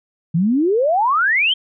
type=exponential sweep; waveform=sine; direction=up; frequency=155.56 to 3229 Hz; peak=-13 dBFS; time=0.34-1.54 s; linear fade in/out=10 ms; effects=none